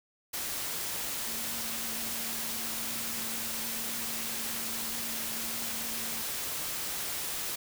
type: tone in noise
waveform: sine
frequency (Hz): 227.2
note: A#3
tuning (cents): -44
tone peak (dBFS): -46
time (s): 1.26-6.23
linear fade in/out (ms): 10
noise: white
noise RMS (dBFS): -35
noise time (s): 0.33-7.56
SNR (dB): -14
effects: none